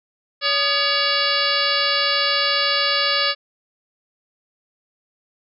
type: harmonic tone with a mistuned harmonic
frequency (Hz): 566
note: C#5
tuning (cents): +36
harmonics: 1 / 2 / 3 / 4 / 5 / 6 / 7 / 8 / 9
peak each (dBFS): -27 / -25 / -25 / -27 / -25 / -27 / -26 / -24 / -27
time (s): 0.41-3.35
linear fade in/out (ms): 50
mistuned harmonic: 2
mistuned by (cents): +140
effects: none